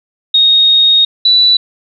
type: tone pair in turn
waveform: sine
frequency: 3729 / 3959 Hz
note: A#7 / B7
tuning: 0 / +3 cents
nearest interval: minor second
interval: 103 cents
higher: second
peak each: -5 dBFS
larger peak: neither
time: 0.34-1.05 / 1.25-1.57 s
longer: first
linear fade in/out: 5 ms
effects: none